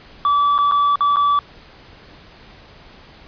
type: tone with dropouts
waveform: triangle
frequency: 1153 Hz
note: D6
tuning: 32 cents flat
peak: -11 dBFS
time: 0.25-1.39 s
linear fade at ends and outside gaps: 1 ms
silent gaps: 0.58-0.587 / 0.713-0.72 / 0.957-1.007 / 1.16-1.168 s
effects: pink hiss -44 dBFS RMS until 3.27 s + resampled to 11025 Hz